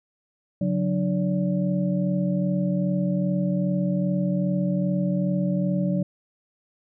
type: tone cluster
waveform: sine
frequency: 140.8 / 183.3 / 297 / 575 Hz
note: C#3 / F#3 / D4 / D5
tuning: +27 / -16 / +20 / -37 cents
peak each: -29 / -22 / -31 / -31 dBFS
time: 0.61-6.03 s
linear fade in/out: 5 ms
effects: none